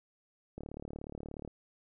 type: click train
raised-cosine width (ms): 2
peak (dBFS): -29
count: 34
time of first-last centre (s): 0.58-1.477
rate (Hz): 36.8
effects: none